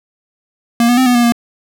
square tone with pitch steps, 234.9 / 243.1 / 258.5 / 246.2 / 239.3 / 236.1 Hz, A#3 / B3 / C4 / B3 / A#3 / A#3, +13 / -27 / -21 / -5 / +46 / +22 cents, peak -9 dBFS, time 0.8-1.322 s, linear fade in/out 2 ms, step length 87 ms, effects none

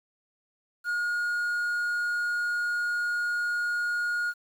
triangle tone with quantisation, 1434 Hz, F6, 45 cents sharp, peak -24 dBFS, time 0.84-4.34 s, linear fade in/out 50 ms, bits 9, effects none

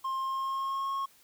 triangle tone with pitch glide, 1061 to 1090.2 Hz, C6 to C#6, +24 to -29 cents, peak -28 dBFS, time 0.04-1.06 s, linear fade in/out 10 ms, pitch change +47 cents, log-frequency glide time 0.19-0.93 s, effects white hiss -61 dBFS RMS until 1.23 s

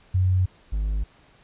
sine / triangle tone pair in turn, 92.5 / 51.75 Hz, F#2 / G#1, 0 / -5 cents, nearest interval minor seventh, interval 1005 cents, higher first, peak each -17 / -20 dBFS, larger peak first, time 0.14-0.46 / 0.72-1.04 s, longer neither, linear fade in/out 10 ms, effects pink hiss -56 dBFS RMS until 1.43 s + resampled to 8000 Hz

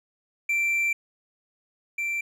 triangle tone pair in turn, 2349 / 2349 Hz, D7 / D7, 0 / 0 cents, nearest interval unison, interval 0 cents, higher neither, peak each -20 / -24 dBFS, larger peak first, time 0.49-0.93 / 1.98-2.21 s, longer first, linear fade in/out 5 ms, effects none

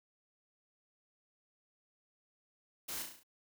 white noise with echo, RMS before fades -42 dBFS, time 2.88-3.03 s, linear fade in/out 10 ms, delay 34 ms, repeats 6, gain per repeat -4 dB, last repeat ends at 3.234 s, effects none

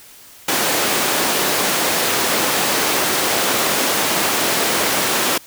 pink high-pass noise, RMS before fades -18 dBFS, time 0.48-5.38 s, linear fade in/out 5 ms, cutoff 300 Hz, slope 12 dB/octave, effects white hiss -43 dBFS RMS until 5.46 s

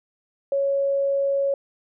sine tone, 554.4 Hz, C#5, in tune, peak -19 dBFS, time 0.52-1.54 s, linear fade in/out 2 ms, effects none

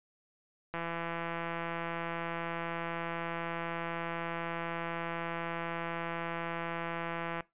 click train, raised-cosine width 0.5 ms, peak -22 dBFS, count 1121, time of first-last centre 0.74-7.407 s, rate 168 Hz, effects noise-tail reverb RT60 0.2 s tail -20 dB re dry + resampled to 8000 Hz

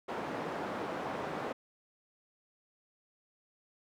white band-pass noise, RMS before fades -38 dBFS, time 0.08-1.53 s, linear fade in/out 10 ms, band 170 to 900 Hz, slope 12 dB/octave, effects none

